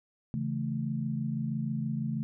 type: chord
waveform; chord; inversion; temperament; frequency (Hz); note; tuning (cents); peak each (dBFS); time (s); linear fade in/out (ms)
sine; A major; first; equal; 138.59 / 164.81 / 220; C#3 / E3 / A3; 0 / 0 / 0; -33 / -36 / -33; 0.34-2.23; 0
effects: none